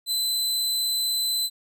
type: tone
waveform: sawtooth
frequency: 4032 Hz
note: B7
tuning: 35 cents sharp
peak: -20 dBFS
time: 0.06-1.5 s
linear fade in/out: 50 ms
effects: none